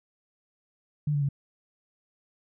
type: tone with pitch steps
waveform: sine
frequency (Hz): 148.6 / 144.29 / 140.1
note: D3 / D3 / C#3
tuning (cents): +21 / -30 / +19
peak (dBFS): -23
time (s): 1.07-1.289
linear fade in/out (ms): 5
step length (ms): 73
effects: none